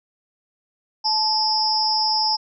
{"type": "tone cluster", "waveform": "sine", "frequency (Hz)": [868, 5010, 5380], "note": ["A5", "D#8", "E8"], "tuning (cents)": [-24, 11, 34], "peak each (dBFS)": -22, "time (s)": [1.04, 2.37], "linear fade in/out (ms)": 20, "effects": []}